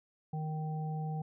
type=harmonic tone; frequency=155.56 Hz; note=D#3; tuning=in tune; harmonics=1 / 3 / 5; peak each=-34 / -49 / -43 dBFS; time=0.33-1.22 s; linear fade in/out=5 ms; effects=none